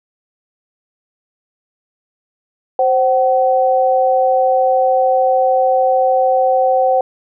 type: tone pair together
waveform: sine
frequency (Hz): 524 / 757.4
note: C5 / F#5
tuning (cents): +2 / +40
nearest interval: tritone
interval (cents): 638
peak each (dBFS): -13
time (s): 2.79-7.01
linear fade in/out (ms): 2
effects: none